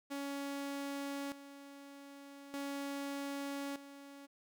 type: tone with tremolo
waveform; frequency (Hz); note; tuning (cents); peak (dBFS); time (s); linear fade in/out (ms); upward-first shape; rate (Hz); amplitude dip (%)
sawtooth; 280.1; C#4; +18; -35; 0.1-4.27; 20; square; 0.41; 75
effects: none